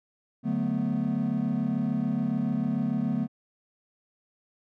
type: chord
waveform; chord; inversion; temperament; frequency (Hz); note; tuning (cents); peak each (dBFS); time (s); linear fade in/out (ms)
triangle; B minor seventh; first; equal; 146.83 / 185 / 220 / 246.9; D3 / F#3 / A3 / B3; 0 / 0 / 0 / 0; -30 / -30 / -26 / -27; 0.43-3.28; 50
effects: tanh soft clip ceiling -16 dBFS